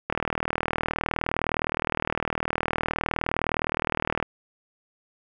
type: click train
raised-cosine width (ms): 0.5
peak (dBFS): -9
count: 164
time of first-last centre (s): 0.1-4.227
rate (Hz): 39.5
effects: none